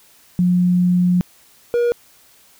sine / triangle tone pair in turn, 178.8 / 477.3 Hz, F3 / A#4, +41 / +41 cents, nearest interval octave + perfect fourth, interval 1700 cents, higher second, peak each -12 dBFS, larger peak neither, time 0.39-1.21 / 1.74-1.92 s, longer first, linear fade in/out 0 ms, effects white hiss -51 dBFS RMS until 2.59 s

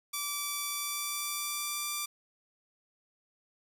5% pulse tone with pitch glide, 1160 to 1178.2 Hz, D6 to D6, -22 to +5 cents, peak -21 dBFS, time 0.13-2.06 s, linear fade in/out 10 ms, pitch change +27 cents, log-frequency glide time 0.64-1.91 s, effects none

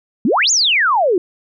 sine exponential two-way sweep, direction up then down, 194.3 to 7210 to 332.9 Hz, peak -11 dBFS, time 0.25-1.18 s, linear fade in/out 2 ms, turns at 0.51 s, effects none

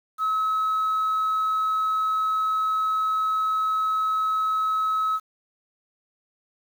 sine tone, 1287 Hz, E6, 42 cents flat, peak -19 dBFS, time 0.18-5.2 s, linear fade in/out 50 ms, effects tanh soft clip ceiling -19 dBFS + 8-bit

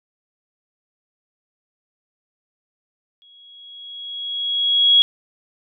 sine tone with exponential growth, 3322 Hz, G#7, in tune, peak -8 dBFS, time 3.22-5.02 s, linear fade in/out 0 ms, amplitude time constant 390 ms, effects none

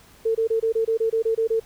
sine tone bursts, 449.8 Hz, A4, 38 cents sharp, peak -18 dBFS, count 11, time 0.25-1.6 s, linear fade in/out 10 ms, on 100 ms, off 25 ms, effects pink hiss -52 dBFS RMS until 1.65 s

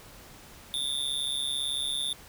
square tone with amplitude modulation, 3558 Hz, A7, 19 cents sharp, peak -25 dBFS, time 0.74-2.13 s, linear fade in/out 0 ms, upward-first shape sine, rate 138 Hz, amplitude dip 95%, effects pink hiss -50 dBFS RMS until 2.28 s

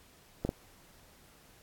clicks, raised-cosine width 2 ms, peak -17 dBFS, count 2, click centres 0.45 / 0.491 s, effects pink hiss -60 dBFS RMS until 1.62 s + AAC 64 kbps

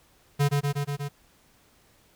square tone with echo, 143.1 Hz, D3, 45 cents flat, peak -20 dBFS, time 0.39-0.49 s, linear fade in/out 20 ms, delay 120 ms, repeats 5, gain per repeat -2 dB, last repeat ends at 1.09 s, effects pink hiss -61 dBFS RMS until 2.15 s

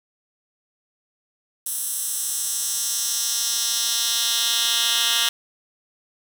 10% pulse tone with high-pass filter sweep, 233.1 Hz, A#3, in tune, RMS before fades -23 dBFS, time 1.66-5.29 s, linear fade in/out 2 ms, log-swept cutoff 10000 to 2800 Hz, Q 1.5, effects none

